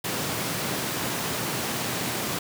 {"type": "high-pass noise", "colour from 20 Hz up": "pink", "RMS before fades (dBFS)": -29, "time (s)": [0.04, 2.39], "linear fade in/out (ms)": 5, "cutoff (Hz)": 110, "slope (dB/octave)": 24, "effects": []}